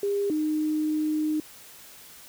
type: tone pair in turn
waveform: sine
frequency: 403.1 / 307.3 Hz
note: G4 / D#4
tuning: +48 / -21 cents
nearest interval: perfect fourth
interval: 469 cents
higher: first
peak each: -23 dBFS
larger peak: neither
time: 0.03-0.3 / 0.3-1.4 s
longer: second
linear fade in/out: 2 ms
effects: white hiss -48 dBFS RMS until 2.28 s

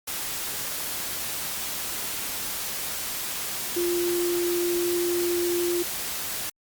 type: tone in noise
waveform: sine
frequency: 349.2 Hz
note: F4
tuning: in tune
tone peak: -23 dBFS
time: 3.76-5.83 s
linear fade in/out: 10 ms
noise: white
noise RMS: -31 dBFS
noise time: 0.07-6.5 s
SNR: +5 dB
effects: Opus 48 kbps

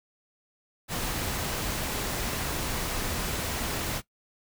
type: noise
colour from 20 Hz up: pink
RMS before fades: -31 dBFS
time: 0.88-4.02 s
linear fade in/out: 50 ms
effects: noise-tail reverb RT60 0.1 s tail -18 dB re dry

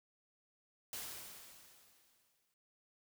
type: noise with exponential decay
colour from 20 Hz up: white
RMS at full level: -43 dBFS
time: 0.93-2.54 s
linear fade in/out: 1 ms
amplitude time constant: 350 ms
effects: none

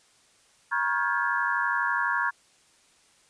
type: tone cluster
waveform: sine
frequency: 954 / 1094 / 1409 / 1611 / 1703 Hz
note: A#5 / C#6 / F6 / G6 / G#6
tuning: +40 / -23 / +15 / +47 / +43 cents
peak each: -30 dBFS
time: 0.71-2.31 s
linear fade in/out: 20 ms
effects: white hiss -61 dBFS RMS until 3.29 s + resampled to 22050 Hz

